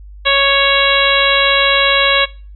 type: harmonic tone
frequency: 554.4 Hz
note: C#5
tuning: in tune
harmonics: 1 / 2 / 3 / 4 / 5 / 6 / 7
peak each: -17 / -17 / -17 / -17 / -17 / -17 / -17 dBFS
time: 0.25-2.26 s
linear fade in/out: 20 ms
effects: noise-tail reverb RT60 0.4 s tail -22 dB re dry + added 50 Hz sine -32 dBFS peak until 2.55 s